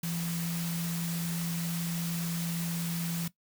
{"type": "tone in noise", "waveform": "sine", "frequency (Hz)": 168.9, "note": "E3", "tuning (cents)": 42, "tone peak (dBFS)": -31, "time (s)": [0.03, 3.28], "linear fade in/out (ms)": 5, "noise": "white", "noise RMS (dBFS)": -39, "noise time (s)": [0.03, 3.28], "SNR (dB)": 5, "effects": ["noise-tail reverb RT60 0.1 s tail -17 dB re dry"]}